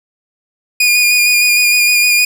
sawtooth tone with vibrato, 2442 Hz, D#7, 33 cents flat, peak -5 dBFS, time 0.8-2.25 s, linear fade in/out 5 ms, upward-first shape square, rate 6.5 Hz, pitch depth 18 cents each way, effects none

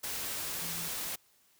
sine tone in noise, 168.4 Hz, E3, 37 cents sharp, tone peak -45 dBFS, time 0.61-0.89 s, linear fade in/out 10 ms, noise white, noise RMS -37 dBFS, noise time 0.03-1.16 s, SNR -11 dB, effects white hiss -67 dBFS RMS until 1.59 s

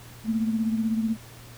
sine beating tone pair, 221.1 / 237.1 Hz, A3 / A#3, +9 / +30 cents, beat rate 16 Hz, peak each -23 / -31 dBFS, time 0.24-1.17 s, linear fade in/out 50 ms, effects added 118 Hz sine -46 dBFS peak until 1.57 s + pink hiss -48 dBFS RMS until 1.57 s

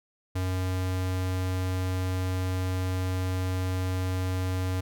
square tone, 92.5 Hz, F#2, in tune, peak -27 dBFS, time 0.35-4.81 s, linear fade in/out 10 ms, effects none

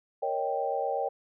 sine chord, Eb dominant seventh, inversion second, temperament equal, 466.2 / 554.4 / 622.3 / 784 Hz, Bb4 / Db5 / Eb5 / G5, 0 / 0 / 0 / 0 cents, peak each -34 / -32 / -35 / -31 dBFS, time 0.22-1.09 s, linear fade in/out 10 ms, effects none

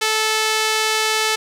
sawtooth tone with band-pass filter, 436.7 Hz, A4, 13 cents flat, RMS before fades -19 dBFS, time 0.01-1.36 s, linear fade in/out 10 ms, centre 4100 Hz, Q 0.6, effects none

